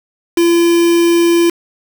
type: tone with quantisation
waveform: triangle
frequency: 340.5 Hz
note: F4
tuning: 44 cents flat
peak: -6 dBFS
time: 0.37-1.5 s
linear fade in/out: 5 ms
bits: 3
effects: none